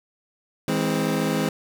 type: chord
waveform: 25% pulse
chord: E augmented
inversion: none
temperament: equal with one note detuned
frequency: 161.61 / 207.7 / 261.6 Hz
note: E3 / G#3 / B#3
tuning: -34 / 0 / 0 cents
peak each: -22 dBFS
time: 0.68-1.49 s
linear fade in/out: 2 ms
effects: none